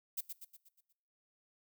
violet noise with echo, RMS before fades -37 dBFS, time 0.17-0.21 s, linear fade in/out 10 ms, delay 120 ms, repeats 6, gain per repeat -6 dB, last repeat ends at 0.93 s, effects noise-tail reverb RT60 0.8 s tail -22 dB re dry

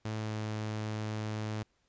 sawtooth tone with pitch glide, 108.9 to 107.84 Hz, A2 to A2, -17 to -34 cents, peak -30 dBFS, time 0.05-1.63 s, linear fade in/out 5 ms, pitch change -17 cents, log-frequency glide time 0.17-0.37 s, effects pink hiss -74 dBFS RMS until 1.88 s + resampled to 16000 Hz

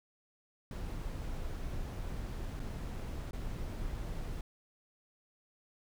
brown noise with dropouts, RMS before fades -39 dBFS, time 0.71-4.41 s, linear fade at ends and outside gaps 2 ms, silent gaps 2.596-2.6 / 3.31-3.331 s, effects none

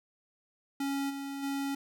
square tone with level steps, 277.2 Hz, C#4, in tune, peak -31 / -37 / -32 dBFS, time 0.8-1.75 s, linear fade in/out 5 ms, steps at 1.09 / 1.42 s, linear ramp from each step 20 ms, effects none

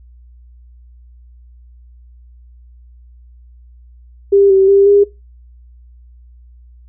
sine tone with pitch steps, 398.1 / 385.4 / 396.4 / 404.7 Hz, G4 / G4 / G4 / G#4, +27 / -29 / +19 / -45 cents, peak -6 dBFS, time 4.32-5.04 s, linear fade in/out 10 ms, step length 180 ms, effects noise-tail reverb RT60 0.2 s tail -18 dB re dry + added 60 Hz sine -39 dBFS peak until 6.88 s

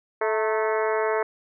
harmonic tone with a mistuned harmonic, 217.7 Hz, A3, 18 cents flat, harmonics 2 / 3 / 4 / 5 / 6 / 7 / 8 / 9 / 10, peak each -24 / -28 / -30 / -32 / -34 / -35 / -36 / -37 / -38 dBFS, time 0.21-1.23 s, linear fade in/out 5 ms, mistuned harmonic 4, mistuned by +54 cents, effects none

